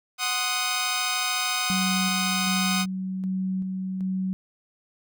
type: chord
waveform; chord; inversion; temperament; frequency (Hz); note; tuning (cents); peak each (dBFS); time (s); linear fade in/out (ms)
10% pulse; C diminished; second; equal; 740 / 1046.5 / 1244.5; Gb5 / C6 / Eb6; 0 / 0 / 0; -21 / -24 / -18; 0.18-2.86; 50
type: tone with tremolo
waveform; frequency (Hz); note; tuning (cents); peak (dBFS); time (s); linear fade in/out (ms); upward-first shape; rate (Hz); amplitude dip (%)
sine; 188; F#3; +28; -24; 1.7-4.33; 0; square; 1.3; 30
effects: none